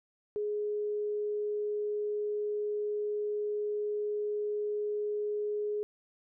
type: tone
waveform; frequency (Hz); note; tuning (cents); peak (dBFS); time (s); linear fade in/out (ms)
sine; 417.9; G#4; +11; -30; 0.36-5.83; 0
effects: none